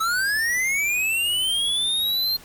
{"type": "linear sweep", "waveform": "square", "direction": "up", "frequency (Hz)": [1285, 4211], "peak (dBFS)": -21, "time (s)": [0, 2.37], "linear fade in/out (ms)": 10, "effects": ["pink hiss -46 dBFS RMS until 2.44 s"]}